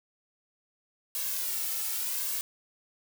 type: noise with flanger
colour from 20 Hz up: blue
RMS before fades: -32 dBFS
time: 1.15-2.41 s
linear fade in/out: 0 ms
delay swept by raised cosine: 1.8 to 2.31 ms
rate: 0.83 Hz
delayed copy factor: +0.65
effects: none